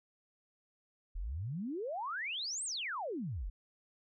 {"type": "exponential two-way sweep", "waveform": "sine", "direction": "up then down", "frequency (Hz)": [36.71, 8870, 36.71], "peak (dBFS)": -36, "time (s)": [1.15, 3.5], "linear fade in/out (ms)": 10, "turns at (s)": 2.64, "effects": []}